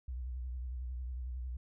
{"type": "tone with vibrato", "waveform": "sine", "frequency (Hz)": 62.5, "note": "B1", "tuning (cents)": 21, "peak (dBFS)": -36, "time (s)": [0.08, 1.57], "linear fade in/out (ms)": 5, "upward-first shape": "sine", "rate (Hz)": 11, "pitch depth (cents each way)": 81, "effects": ["tanh soft clip ceiling -33 dBFS"]}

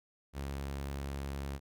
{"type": "tone", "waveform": "sawtooth", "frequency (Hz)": 69.3, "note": "C#2", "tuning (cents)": 0, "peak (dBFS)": -33, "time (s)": [0.33, 1.6], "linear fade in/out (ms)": 50, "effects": []}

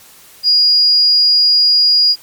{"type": "tone", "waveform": "sine", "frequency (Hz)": 4870, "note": "D#8", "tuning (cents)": -38, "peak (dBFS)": -7, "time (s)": [0.43, 2.16], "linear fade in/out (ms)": 50, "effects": ["white hiss -42 dBFS RMS until 2.22 s", "MP3 96 kbps"]}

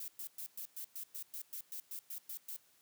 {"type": "noise bursts", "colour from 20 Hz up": "violet", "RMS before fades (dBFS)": -44, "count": 14, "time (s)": [0, 2.564], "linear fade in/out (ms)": 2, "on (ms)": 81, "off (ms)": 110, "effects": ["white hiss -69 dBFS RMS until 2.81 s", "high-pass 100 Hz 12 dB/octave"]}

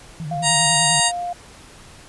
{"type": "tone with vibrato", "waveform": "sine", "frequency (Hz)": 155.56, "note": "D#3", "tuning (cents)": 0, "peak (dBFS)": -26, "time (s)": [0.2, 1], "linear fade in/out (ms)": 0, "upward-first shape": "sine", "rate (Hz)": 10, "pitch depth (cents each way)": 120}
{"type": "tone with pitch glide", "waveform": "sine", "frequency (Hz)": [698.5, 703.8], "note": ["F5", "F5"], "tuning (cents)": [0, 13], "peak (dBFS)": -23, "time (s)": [0.31, 1.33], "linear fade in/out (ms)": 5, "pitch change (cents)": 13, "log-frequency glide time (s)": [0.8, 0.9]}
{"type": "harmonic tone", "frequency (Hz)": 938, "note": "A#5", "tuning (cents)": 11, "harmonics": [1, 2, 3, 4, 5, 7, 8, 9, 10], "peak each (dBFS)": [-24, -24, -24, -24, -24, -24, -24, -24, -24], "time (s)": [0.42, 1.12], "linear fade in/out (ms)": 50}
{"effects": ["pink hiss -44 dBFS RMS until 2.08 s", "resampled to 24000 Hz"]}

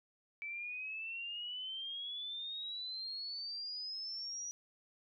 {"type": "exponential sweep", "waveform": "sine", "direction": "up", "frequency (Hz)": [2305, 5840], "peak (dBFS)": -40, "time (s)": [0.42, 4.51], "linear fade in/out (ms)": 0, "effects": []}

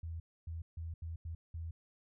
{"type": "tone bursts at uneven times", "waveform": "sine", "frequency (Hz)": 82.41, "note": "E2", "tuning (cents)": 0, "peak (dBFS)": -39, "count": 6, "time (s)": [[0.03, 0.2], [0.47, 0.62], [0.77, 0.94], [1.02, 1.16], [1.25, 1.35], [1.54, 1.71]], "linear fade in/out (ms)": 5, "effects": []}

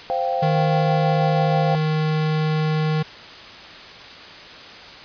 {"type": "chord", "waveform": "sine", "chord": "C suspended fourth", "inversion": "none", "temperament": "equal", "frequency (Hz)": [523.3, 698.5, 784], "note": ["C5", "F5", "G5"], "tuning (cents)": [0, 0, 0], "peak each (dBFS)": -24, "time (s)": [0.1, 1.75], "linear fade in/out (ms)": 0}
{"type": "tone", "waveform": "square", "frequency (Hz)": 155.56, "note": "D#3", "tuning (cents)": 0, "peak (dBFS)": -19, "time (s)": [0.42, 3.03], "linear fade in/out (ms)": 10}
{"effects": ["white hiss -39 dBFS RMS until 5.04 s", "resampled to 11025 Hz"]}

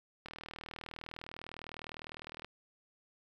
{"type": "click train", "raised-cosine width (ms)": 0.3, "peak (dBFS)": -28, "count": 88, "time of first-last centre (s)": [0.26, 2.446], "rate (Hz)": 39.8, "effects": ["10-bit"]}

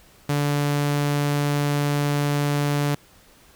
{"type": "tone", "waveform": "sawtooth", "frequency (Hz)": 144.9, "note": "D3", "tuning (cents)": -23, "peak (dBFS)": -16, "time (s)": [0.29, 2.95], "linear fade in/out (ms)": 5, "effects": ["pink hiss -53 dBFS RMS until 3.55 s"]}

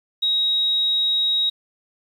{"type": "tone", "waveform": "sine", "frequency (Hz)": 3800, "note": "A#7", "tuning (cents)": 33, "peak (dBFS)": -17, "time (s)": [0.22, 1.5], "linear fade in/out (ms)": 10, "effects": ["8-bit"]}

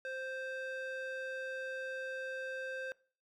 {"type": "tone with band-pass filter", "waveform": "square", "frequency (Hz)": 523.3, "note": "C5", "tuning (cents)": 0, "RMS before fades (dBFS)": -41, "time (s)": [0.05, 2.92], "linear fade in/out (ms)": 0, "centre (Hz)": 1300, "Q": 1.7, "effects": ["noise-tail reverb RT60 0.4 s tail -22 dB re dry"]}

